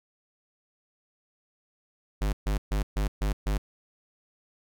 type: tone bursts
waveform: square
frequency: 50.7 Hz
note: G#1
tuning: 41 cents flat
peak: -25 dBFS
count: 6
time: 2.21-3.58 s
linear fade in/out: 10 ms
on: 120 ms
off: 130 ms
effects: none